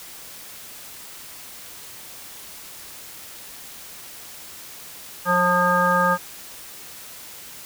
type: harmonic tone with a mistuned harmonic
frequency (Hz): 178.8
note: F3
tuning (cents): +41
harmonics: 1 / 3 / 5 / 7 / 9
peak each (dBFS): -25 / -23 / -23 / -20 / -23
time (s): 5.25-6.18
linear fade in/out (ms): 50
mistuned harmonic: 7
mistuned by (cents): -27
effects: white hiss -40 dBFS RMS until 7.65 s